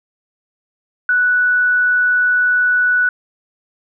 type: tone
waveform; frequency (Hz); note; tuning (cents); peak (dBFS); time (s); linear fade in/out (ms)
sine; 1479; F#6; -1; -11; 1.09-3.09; 2
effects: none